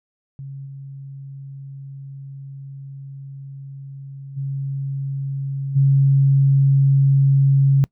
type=tone with level steps; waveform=sine; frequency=137.3 Hz; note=C#3; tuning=16 cents flat; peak=-30 / -32 / -22 / -11 dBFS; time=0.39-7.84 s; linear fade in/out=0 ms; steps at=0.65 / 4.36 / 5.75 s; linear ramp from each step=20 ms; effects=noise-tail reverb RT60 0.1 s tail -24 dB re dry